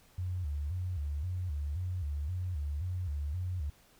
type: tone with vibrato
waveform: sine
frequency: 81.4 Hz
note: E2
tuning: 21 cents flat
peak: -32 dBFS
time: 0.18-3.7 s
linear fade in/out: 5 ms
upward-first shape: square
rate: 1.9 Hz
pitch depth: 190 cents each way
effects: pink hiss -63 dBFS RMS until 3.99 s